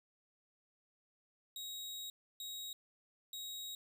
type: tone bursts at uneven times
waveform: sawtooth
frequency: 3800 Hz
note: A#7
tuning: 33 cents sharp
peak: -40 dBFS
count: 3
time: 1.56-2.1 / 2.4-2.73 / 3.33-3.75 s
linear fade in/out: 2 ms
effects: none